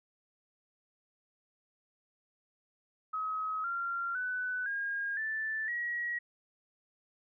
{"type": "tone with pitch steps", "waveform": "sine", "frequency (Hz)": [1274, 1381.3, 1497.6, 1623.8, 1760.6, 1908.8], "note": ["D#6", "F6", "F#6", "G#6", "A6", "A#6"], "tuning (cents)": [41, -19, 20, -39, 1, 41], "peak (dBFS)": -32, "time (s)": [3.13, 6.19], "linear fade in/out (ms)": 10, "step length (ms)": 510, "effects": []}